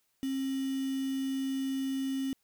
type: tone with quantisation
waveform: sine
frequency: 268.1 Hz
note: C4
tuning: 42 cents sharp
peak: -30 dBFS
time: 0.23-2.33 s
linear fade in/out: 0 ms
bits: 7
effects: white hiss -75 dBFS RMS until 2.43 s